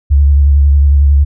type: tone with vibrato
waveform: sine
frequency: 70.9 Hz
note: C#2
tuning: 40 cents sharp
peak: -4 dBFS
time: 0.1-1.25 s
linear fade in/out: 20 ms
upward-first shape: triangle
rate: 11 Hz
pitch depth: 53 cents each way
effects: none